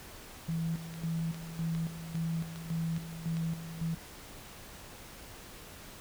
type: tone with tremolo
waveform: sine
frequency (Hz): 164.4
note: E3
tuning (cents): -4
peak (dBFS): -30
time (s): 0.48-3.95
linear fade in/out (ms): 10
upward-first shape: square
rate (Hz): 1.8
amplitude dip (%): 70
type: click train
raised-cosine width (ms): 0.2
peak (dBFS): -29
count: 7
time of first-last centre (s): 0.94-3.369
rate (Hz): 2.47
effects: pink hiss -49 dBFS RMS until 6 s